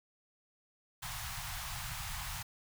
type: band-stop noise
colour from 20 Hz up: pink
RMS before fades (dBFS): -41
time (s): 1.02-2.43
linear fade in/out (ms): 10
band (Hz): 160 to 740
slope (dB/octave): 48
effects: none